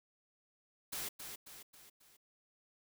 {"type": "noise with echo", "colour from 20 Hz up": "white", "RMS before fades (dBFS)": -41, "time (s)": [0.92, 1.09], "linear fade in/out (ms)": 10, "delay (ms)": 270, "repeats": 4, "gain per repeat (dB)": -6, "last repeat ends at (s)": 2.17, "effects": []}